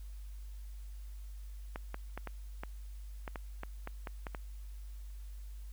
clicks, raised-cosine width 0.5 ms, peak -25 dBFS, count 12, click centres 1.759 / 1.944 / 2.176 / 2.273 / 2.635 / 3.278 / 3.358 / 3.634 / 3.874 / 4.072 / 4.268 / 4.348 s, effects added 50 Hz sine -43 dBFS peak until 5.72 s + white hiss -65 dBFS RMS until 5.72 s

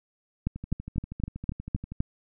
two click trains, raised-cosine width 5 ms, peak -24 / -13 dBFS, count 18 / 7, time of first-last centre 0.56-1.92 / 0.47-2.005 s, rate 12.5 / 3.91 Hz, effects none

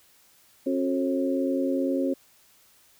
harmonic tone with a mistuned harmonic, 90.1 Hz, F#2, 45 cents flat, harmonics 3 / 4 / 5 / 6, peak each -25 / -30 / -36 / -29 dBFS, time 0.66-2.14 s, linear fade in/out 10 ms, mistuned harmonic 5, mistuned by -48 cents, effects white hiss -59 dBFS RMS until 2.99 s

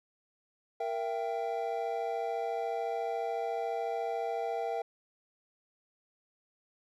triangle chord, E diminished, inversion second, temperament equal with one note detuned, 466.2 / 670 / 784 Hz, Bb4 / E5 / G5, 0 / +28 / 0 cents, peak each -34 dBFS, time 0.8-4.82 s, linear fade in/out 5 ms, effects none

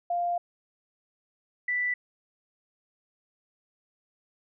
sine tone pair in turn, 698.5 / 1975.7 Hz, F5 / B6, 0 / 0 cents, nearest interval octave + tritone, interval 1800 cents, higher second, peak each -25 dBFS, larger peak neither, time 0.1-0.38 / 1.68-1.94 s, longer first, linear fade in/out 5 ms, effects none

